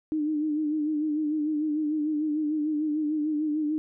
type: tone with vibrato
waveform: sine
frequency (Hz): 303.9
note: D#4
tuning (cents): -41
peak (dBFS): -24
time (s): 0.12-3.78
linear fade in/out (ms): 0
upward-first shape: sine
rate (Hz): 6.7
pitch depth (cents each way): 52
effects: none